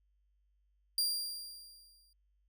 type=tone with exponential decay; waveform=sawtooth; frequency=4768 Hz; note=D8; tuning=25 cents sharp; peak=-25 dBFS; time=0.98-2.13 s; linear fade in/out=2 ms; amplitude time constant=250 ms; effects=added 50 Hz sine -70 dBFS peak until 2.48 s